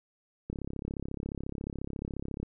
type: click train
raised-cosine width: 3 ms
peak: -23 dBFS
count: 67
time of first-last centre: 0.5-2.43 s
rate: 34.2 Hz
effects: none